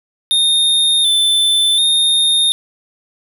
square tone with vibrato, 3600 Hz, A7, 39 cents sharp, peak -11 dBFS, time 0.31-2.52 s, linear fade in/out 0 ms, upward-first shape square, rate 0.68 Hz, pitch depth 34 cents each way, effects none

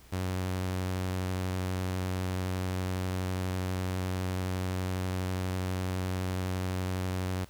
sawtooth tone with vibrato, 92.5 Hz, F#2, in tune, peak -26 dBFS, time 0.12-7.45 s, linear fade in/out 10 ms, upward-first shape sine, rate 12 Hz, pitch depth 14 cents each way, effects added 60 Hz sine -57 dBFS peak until 7.49 s + pink hiss -57 dBFS RMS until 7.49 s

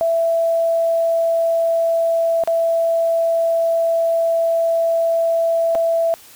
sine tone with dropouts, 664 Hz, E5, 12 cents sharp, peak -14 dBFS, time 0.01-6.14 s, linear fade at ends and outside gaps 0 ms, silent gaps 2.437-2.475 / 5.75-5.754 s, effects white hiss -44 dBFS RMS until 6.35 s

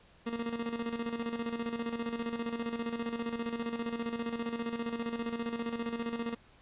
30% pulse tone with tremolo, 232.9 Hz, A#3, 1 cent flat, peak -29 dBFS, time 0.26-6.35 s, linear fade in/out 10 ms, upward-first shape square, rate 15 Hz, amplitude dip 60%, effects pink hiss -61 dBFS RMS until 6.61 s + resampled to 8000 Hz

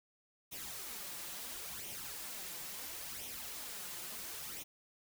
white noise with flanger, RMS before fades -45 dBFS, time 0.51-4.64 s, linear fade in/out 20 ms, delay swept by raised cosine 0.32 to 5.82 ms, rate 0.73 Hz, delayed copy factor +0.6, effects none

